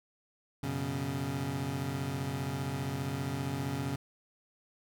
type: chord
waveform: 25% pulse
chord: F# suspended fourth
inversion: none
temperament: equal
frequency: 92.5 / 123.47 / 138.59 Hz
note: F#2 / B2 / C#3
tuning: 0 / 0 / 0 cents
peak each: -37 / -35 / -31 dBFS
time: 0.63-3.96 s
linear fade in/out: 5 ms
effects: none